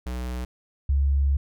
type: tone pair in turn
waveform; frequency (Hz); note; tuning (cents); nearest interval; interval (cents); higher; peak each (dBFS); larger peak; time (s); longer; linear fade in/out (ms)
square / sine; 61.9 / 69.48; B1 / C#2; +5 / +5; major second; 200; second; -29 / -18; second; 0.06-0.45 / 0.89-1.37; second; 5
effects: none